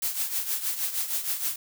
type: noise with tremolo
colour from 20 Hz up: blue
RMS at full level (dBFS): -26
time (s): 0.02-1.56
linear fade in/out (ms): 5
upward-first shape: triangle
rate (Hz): 6.4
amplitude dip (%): 75
effects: none